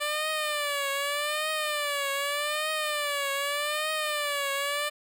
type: tone with vibrato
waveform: 10% pulse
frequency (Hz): 587.3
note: D5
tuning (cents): 0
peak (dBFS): -19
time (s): 0-4.9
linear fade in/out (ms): 20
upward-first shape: triangle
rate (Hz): 0.83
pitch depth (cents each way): 110
effects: none